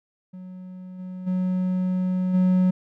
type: tone with level steps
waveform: triangle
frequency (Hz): 184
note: F#3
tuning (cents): -9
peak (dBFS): -34 / -30 / -19 / -14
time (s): 0.33-2.71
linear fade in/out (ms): 10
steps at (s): 0.98 / 1.26 / 2.33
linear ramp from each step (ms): 20
effects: none

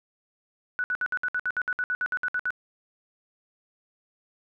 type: tone bursts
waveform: sine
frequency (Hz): 1480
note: F#6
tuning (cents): 0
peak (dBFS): -24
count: 16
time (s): 0.79-2.505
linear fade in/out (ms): 0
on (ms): 50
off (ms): 61
effects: none

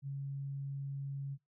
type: tone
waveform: sine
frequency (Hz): 138.59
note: C#3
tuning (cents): 0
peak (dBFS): -37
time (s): 0.02-1.38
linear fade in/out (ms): 50
effects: noise-tail reverb RT60 0.2 s tail -24 dB re dry

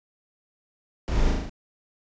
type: noise with echo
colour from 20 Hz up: brown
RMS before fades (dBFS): -25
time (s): 1.08-1.31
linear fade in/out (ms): 0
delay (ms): 37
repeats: 5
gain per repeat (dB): -2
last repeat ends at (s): 1.495
effects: resampled to 16000 Hz

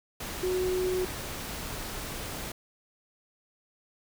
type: tone in noise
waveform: sine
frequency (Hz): 368.1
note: F#4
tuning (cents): -9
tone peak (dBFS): -26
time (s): 0.43-1.05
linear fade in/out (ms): 5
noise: pink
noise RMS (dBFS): -37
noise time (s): 0.2-2.52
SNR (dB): +8
effects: none

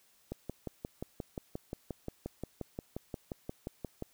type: click train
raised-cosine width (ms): 2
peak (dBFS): -24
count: 22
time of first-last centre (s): 0.32-4.024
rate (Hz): 5.67
effects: white hiss -67 dBFS RMS until 4.13 s

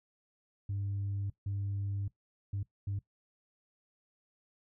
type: tone bursts at uneven times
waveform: sine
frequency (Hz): 99.6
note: G2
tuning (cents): +28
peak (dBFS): -31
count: 4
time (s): 0.69-1.3 / 1.46-2.08 / 2.53-2.63 / 2.87-2.99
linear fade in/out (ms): 5
effects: noise-tail reverb RT60 0.1 s tail -18 dB re dry + tanh soft clip ceiling -30 dBFS

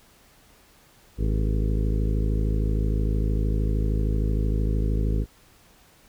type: harmonic tone with a mistuned harmonic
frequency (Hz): 53.1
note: G#1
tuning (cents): +39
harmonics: 1 / 2 / 3 / 4 / 5 / 6 / 7 / 8 / 9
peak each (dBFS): -22 / -28 / -32 / -34 / -36 / -38 / -39 / -40 / -41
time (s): 1.17-5.26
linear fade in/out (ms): 50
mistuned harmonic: 7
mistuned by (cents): +92
effects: pink hiss -56 dBFS RMS until 6.08 s

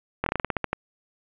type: slowing click train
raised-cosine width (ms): 0.5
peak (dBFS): -9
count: 11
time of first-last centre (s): 0.24-0.73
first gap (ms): 23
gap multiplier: 1.16
effects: resampled to 8000 Hz + 8-bit

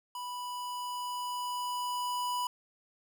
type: tone with level ramp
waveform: square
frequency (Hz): 986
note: B5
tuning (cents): -3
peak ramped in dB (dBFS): -38 to -31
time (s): 0.15-2.47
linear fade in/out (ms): 2
effects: none

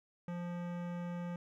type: tone with hard clipping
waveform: sine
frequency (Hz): 174.61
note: F3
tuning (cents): 0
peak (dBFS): -40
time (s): 0.28-1.36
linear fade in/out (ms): 2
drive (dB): 18
effects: none

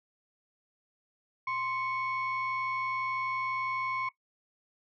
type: tone pair together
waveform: sine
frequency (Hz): 1046.3 / 2217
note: C6 / C#7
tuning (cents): 0 / 0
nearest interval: octave + minor second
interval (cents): 1300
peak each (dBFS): -31 / -33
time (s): 1.47-4.09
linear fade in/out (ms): 5
effects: noise-tail reverb RT60 0.1 s tail -18 dB re dry + tanh soft clip ceiling -25 dBFS

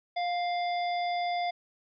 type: harmonic tone with a mistuned harmonic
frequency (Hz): 698.5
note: F5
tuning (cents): 0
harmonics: 1 / 3 / 5 / 7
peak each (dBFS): -28 / -38 / -42 / -45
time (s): 0.16-1.51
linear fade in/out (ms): 10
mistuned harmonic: 1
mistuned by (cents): +15
effects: none

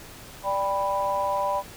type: chord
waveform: sine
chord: G major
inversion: second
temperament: equal with one note detuned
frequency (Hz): 587.3 / 791.7 / 987.8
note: D5 / G5 / B5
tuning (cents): 0 / +17 / 0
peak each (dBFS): -27 / -29 / -25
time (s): 0.43-1.63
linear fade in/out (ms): 50
effects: tanh soft clip ceiling -14 dBFS + pink hiss -44 dBFS RMS until 1.76 s

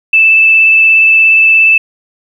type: tone with vibrato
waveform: sine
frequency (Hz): 2637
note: E7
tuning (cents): 0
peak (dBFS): -3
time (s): 0.13-1.78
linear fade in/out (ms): 5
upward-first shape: sine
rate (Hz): 17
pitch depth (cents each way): 9
effects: 7-bit

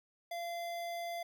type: tone with notch filter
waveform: square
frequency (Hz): 687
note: F5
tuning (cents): -29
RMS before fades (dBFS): -40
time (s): 0.31-1.23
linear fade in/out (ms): 5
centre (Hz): 8100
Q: 1.8
effects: none

